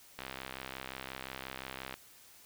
click train, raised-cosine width 0.3 ms, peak -24 dBFS, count 116, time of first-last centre 0.19-1.94 s, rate 65.7 Hz, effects white hiss -58 dBFS RMS until 2.45 s

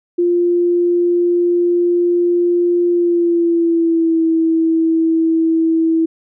sine tone with pitch glide, 349.2 to 325.8 Hz, F4 to E4, 0 to -20 cents, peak -11 dBFS, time 0.18-6.06 s, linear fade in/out 10 ms, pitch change -120 cents, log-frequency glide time 2.89-4.23 s, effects none

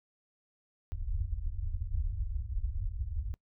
pink low-pass noise, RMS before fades -34 dBFS, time 0.92-3.34 s, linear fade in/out 0 ms, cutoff 100 Hz, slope 96 dB/octave, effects noise-tail reverb RT60 0.1 s tail -23 dB re dry

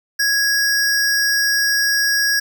square tone pair together, 1661.2 / 5588 Hz, G#6 / F8, 0 / 0 cents, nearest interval octave + major sixth, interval 2100 cents, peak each -17 / -20 dBFS, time 0.19-2.4 s, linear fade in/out 10 ms, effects none

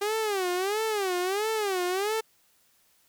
sawtooth tone with vibrato, 397.3 Hz, G4, 23 cents sharp, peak -22 dBFS, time 0.01-2.21 s, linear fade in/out 10 ms, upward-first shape sine, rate 1.5 Hz, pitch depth 190 cents each way, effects white hiss -65 dBFS RMS until 3.08 s

